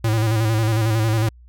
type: tone with vibrato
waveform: square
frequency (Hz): 110.8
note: A2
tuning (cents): +13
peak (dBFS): -17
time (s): 0.04-1.29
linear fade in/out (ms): 5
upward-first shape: square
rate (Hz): 11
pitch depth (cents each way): 47
effects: added 60 Hz sine -43 dBFS peak until 1.48 s